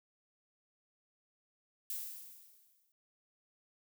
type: noise with exponential decay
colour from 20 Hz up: violet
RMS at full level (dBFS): -38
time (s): 1.9-2.92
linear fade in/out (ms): 1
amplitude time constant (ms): 220
effects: none